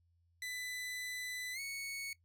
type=tone with pitch glide; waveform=sawtooth; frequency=1998 to 2217 Hz; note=B6 to C#7; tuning=+20 to 0 cents; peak=-37 dBFS; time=0.42-2.13 s; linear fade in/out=2 ms; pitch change=+180 cents; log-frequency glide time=1.53-1.6 s; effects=noise-tail reverb RT60 0.1 s tail -19 dB re dry + added 85 Hz sine -70 dBFS peak until 2.24 s